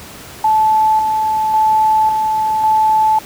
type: tone with tremolo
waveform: sine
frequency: 870 Hz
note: A5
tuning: 20 cents flat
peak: -9 dBFS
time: 0.44-3.19 s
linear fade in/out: 5 ms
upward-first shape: square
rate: 0.91 Hz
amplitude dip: 35%
effects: pink hiss -34 dBFS RMS until 3.25 s + high-pass 60 Hz 12 dB/octave